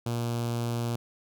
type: tone with notch filter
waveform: sawtooth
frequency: 118.1 Hz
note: A#2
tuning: 23 cents sharp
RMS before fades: -30 dBFS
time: 0.06-0.96 s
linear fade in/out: 5 ms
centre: 1900 Hz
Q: 1.5
effects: none